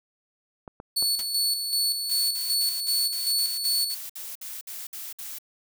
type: clicks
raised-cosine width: 1 ms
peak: -25 dBFS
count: 3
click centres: 0.678 / 0.801 / 1.025 s
type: tone with tremolo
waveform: sawtooth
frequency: 4435 Hz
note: C#8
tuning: in tune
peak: -19 dBFS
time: 0.96-3.95 s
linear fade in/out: 10 ms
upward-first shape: square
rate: 2.6 Hz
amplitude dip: 50%
type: noise with exponential decay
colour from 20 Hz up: white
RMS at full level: -31 dBFS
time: 1.19-1.28 s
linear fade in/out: 0 ms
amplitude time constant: 18 ms
type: noise bursts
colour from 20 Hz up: blue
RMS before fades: -37 dBFS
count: 13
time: 2.09-5.386 s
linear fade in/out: 5 ms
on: 200 ms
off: 58 ms
effects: none